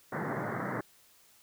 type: band-pass noise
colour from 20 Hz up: pink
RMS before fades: -35 dBFS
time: 0.12-0.81 s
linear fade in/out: 5 ms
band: 110 to 2000 Hz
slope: 96 dB/octave
effects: white hiss -62 dBFS RMS until 1.42 s